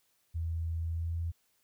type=tone with pitch glide; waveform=sine; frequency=82.41 to 83.85 Hz; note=E2 to E2; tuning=0 to +30 cents; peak=-31 dBFS; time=0.34-1.32 s; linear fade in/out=20 ms; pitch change=+30 cents; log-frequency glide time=0.87-1.2 s; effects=white hiss -73 dBFS RMS until 1.63 s